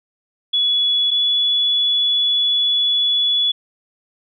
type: tone pair in turn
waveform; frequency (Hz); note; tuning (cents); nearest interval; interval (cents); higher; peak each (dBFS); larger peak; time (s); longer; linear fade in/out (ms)
sine; 3396 / 3414; G#7 / G#7; +38 / +47; unison; 9; second; -14; neither; 0.53-1.11 / 1.11-3.52; second; 10
effects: none